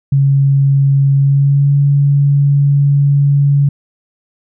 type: tone with pitch glide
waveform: sine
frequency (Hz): 138.3 to 141.61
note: C#3 to C#3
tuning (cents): -4 to +37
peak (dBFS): -7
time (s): 0.12-3.69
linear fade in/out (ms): 5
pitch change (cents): +41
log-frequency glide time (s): 1.15-1.74
effects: none